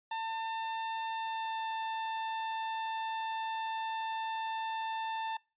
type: tone with pitch glide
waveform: 40% pulse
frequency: 897 to 891.3 Hz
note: A5 to A5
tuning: +33 to +22 cents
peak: -33 dBFS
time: 0.11-5.37 s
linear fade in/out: 5 ms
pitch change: -11 cents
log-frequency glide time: 1.12-1.67 s
effects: noise-tail reverb RT60 0.3 s tail -24 dB re dry + resampled to 8000 Hz